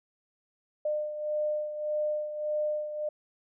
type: beating tone pair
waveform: sine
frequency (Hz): 603 / 604.7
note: D5 / D#5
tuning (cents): +46 / -50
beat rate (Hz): 1.7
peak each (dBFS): -29 / -36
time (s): 0.85-3.09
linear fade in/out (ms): 5
effects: none